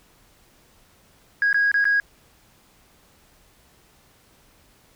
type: tone with dropouts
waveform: sine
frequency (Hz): 1646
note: G#6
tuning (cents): -16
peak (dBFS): -15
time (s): 1.42-2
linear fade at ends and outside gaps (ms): 1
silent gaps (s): 1.529-1.544 / 1.716-1.742 / 1.843-1.853
effects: tanh soft clip ceiling -13 dBFS + pink hiss -57 dBFS RMS until 4.95 s